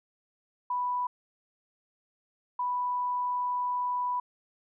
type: tone bursts at uneven times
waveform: sine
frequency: 987.8 Hz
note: B5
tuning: in tune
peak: -27 dBFS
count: 2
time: 0.7-1.07 / 2.59-4.2 s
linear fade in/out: 5 ms
effects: none